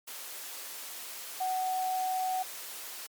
sine tone in noise, 747 Hz, F#5, 16 cents sharp, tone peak -28 dBFS, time 1.4-2.43 s, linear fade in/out 10 ms, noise white, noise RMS -42 dBFS, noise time 0.07-3.07 s, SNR +11 dB, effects high-pass 400 Hz 12 dB/octave + MP3 96 kbps

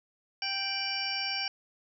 harmonic tone with a mistuned harmonic, 784 Hz, G5, in tune, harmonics 1 / 2 / 3 / 4 / 6 / 7, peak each -40 / -40 / -36 / -38 / -37 / -35 dBFS, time 0.42-1.48 s, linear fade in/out 2 ms, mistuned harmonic 4, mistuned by -100 cents, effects none

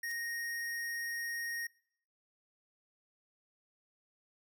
square tone, 1864.7 Hz, A#6, in tune, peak -37 dBFS, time 0.03-1.67 s, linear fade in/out 5 ms
blue noise with exponential growth, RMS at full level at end -45 dBFS, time 0.03-0.12 s, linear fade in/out 5 ms, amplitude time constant 18 ms
effects noise-tail reverb RT60 0.7 s tail -24 dB re dry

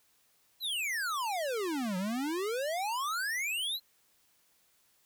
square exponential two-way sweep, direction down then up, 4186 to 178.5 to 4186 Hz, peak -32 dBFS, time 0.6-3.8 s, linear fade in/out 50 ms, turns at 1.97 s, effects white hiss -69 dBFS RMS until 5.05 s

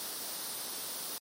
white noise with comb filter, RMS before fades -39 dBFS, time 0-1.18 s, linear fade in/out 0 ms, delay 0.21 ms, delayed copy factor +0.5, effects high-pass 200 Hz 12 dB/octave + MP3 64 kbps

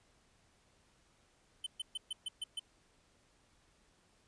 square tone bursts, 3060 Hz, G7, 42 cents flat, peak -37 dBFS, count 7, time 1.64-2.595 s, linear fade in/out 5 ms, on 25 ms, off 130 ms, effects pink hiss -70 dBFS RMS until 4.27 s + resampled to 22050 Hz

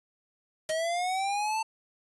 white noise with exponential decay, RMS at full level -32 dBFS, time 0.69-0.78 s, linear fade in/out 1 ms, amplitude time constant 18 ms
square linear sweep, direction up, 622.3 to 896 Hz, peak -28 dBFS, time 0.69-1.63 s, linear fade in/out 10 ms
effects resampled to 24000 Hz

